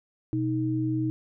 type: tone pair together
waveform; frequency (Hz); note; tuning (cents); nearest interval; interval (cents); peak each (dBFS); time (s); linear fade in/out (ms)
sine; 124.69 / 314.2; B2 / D#4; +17 / +17; octave + major third; 1600; -28 / -26; 0.33-1.1; 0
effects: none